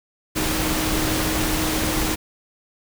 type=tone in noise; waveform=sine; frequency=313.3 Hz; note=D#4; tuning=12 cents sharp; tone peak=-26 dBFS; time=0.35-2.16 s; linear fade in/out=20 ms; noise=pink; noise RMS=-23 dBFS; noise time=0.35-2.16 s; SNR=-6 dB; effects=none